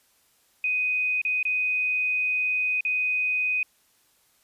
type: tone with dropouts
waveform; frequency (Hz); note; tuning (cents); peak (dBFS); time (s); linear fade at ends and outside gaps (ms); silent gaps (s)
sine; 2499; D#7; +7; -22; 0.64-3.63; 2; 1.216-1.25 / 1.429-1.452 / 2.808-2.85
effects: white hiss -64 dBFS RMS until 4.43 s + resampled to 32000 Hz

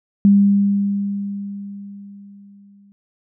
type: tone with exponential decay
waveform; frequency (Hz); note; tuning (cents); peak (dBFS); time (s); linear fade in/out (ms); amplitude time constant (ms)
sine; 200.4; G3; +38; -7; 0.25-2.92; 0; 580
effects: none

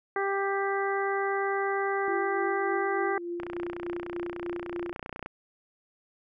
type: harmonic tone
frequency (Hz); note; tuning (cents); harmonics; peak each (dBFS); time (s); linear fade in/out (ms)
394.3; G4; +10; 1 / 2 / 3 / 4 / 5; -29 / -32 / -34 / -35 / -36; 0.16-3.18; 2
type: tone with tremolo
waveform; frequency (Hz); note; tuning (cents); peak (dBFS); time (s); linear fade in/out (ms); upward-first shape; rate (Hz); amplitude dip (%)
sine; 346.1; F4; -16; -30; 2.08-4.93; 0; triangle; 3.4; 60
type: click train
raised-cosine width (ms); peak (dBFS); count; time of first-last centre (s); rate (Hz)
0.5; -22; 57; 3.4-5.26; 30.1
effects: none

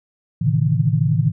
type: tone cluster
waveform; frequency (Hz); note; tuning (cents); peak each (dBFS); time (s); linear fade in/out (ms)
sine; 111.6 / 134.5 / 149.6 / 162.4; A2 / C3 / D3 / E3; +25 / +48 / +32 / -26; -20; 0.41-1.32; 10
effects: none

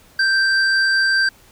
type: tone pair together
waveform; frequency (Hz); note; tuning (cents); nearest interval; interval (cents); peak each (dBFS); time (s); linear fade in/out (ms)
sine; 1568 / 4699; G6 / D8; 0 / 0; octave + perfect fifth; 1900; -13 / -19; 0.19-1.29; 5
effects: tanh soft clip ceiling -10 dBFS + pink hiss -50 dBFS RMS until 1.51 s

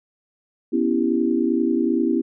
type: chord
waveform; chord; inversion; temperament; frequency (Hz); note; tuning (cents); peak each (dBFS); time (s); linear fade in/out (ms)
sine; C# half-diminished seventh; third; equal; 246.9 / 277.2 / 329.6 / 392; B3 / C#4 / E4 / G4; 0 / 0 / 0 / 0; -22 / -24 / -21 / -26; 0.72-2.22; 20
effects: none

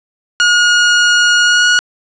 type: tone with pitch glide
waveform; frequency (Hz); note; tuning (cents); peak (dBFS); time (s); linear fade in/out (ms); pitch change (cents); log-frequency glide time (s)
sawtooth; 1439 to 1452.4; F#6 to F#6; -49 to -33; -4; 0.4-1.79; 0; +16; 1.43-1.67
effects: resampled to 16000 Hz + 7-bit

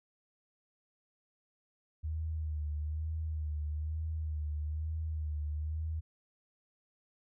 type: tone with vibrato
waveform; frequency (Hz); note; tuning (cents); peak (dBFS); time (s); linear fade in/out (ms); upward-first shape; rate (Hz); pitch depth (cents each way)
sine; 77.2; D#2; -13; -33; 2.03-6.01; 20; sine; 1.1; 53
effects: none

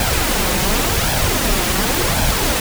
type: noise with flanger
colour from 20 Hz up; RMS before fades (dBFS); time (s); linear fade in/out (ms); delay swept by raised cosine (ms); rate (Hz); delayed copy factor
pink; -17; 0-2.6; 2; 1.2 to 5.6; 0.9; +0.5
effects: none

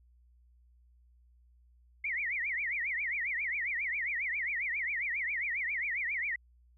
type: tone with vibrato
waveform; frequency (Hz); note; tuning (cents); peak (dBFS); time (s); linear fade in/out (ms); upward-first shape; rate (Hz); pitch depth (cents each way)
sine; 2098; C7; +4; -31; 2.04-6.36; 5; triangle; 7.4; 270
effects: added 60 Hz sine -60 dBFS peak until 6.77 s

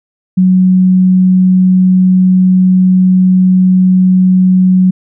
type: tone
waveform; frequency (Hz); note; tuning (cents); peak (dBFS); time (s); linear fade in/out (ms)
sine; 185; F#3; 0; -4; 0.37-4.91; 10
effects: none

